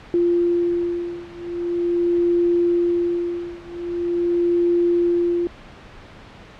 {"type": "beating tone pair", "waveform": "sine", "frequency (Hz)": [346.5, 346.93], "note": ["F4", "F4"], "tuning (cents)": [-14, -11], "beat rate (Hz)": 0.43, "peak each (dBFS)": [-20, -21], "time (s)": [0.14, 5.47], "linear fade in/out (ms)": 0, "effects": ["pink hiss -42 dBFS RMS until 6.59 s", "low-pass 3000 Hz 12 dB/octave"]}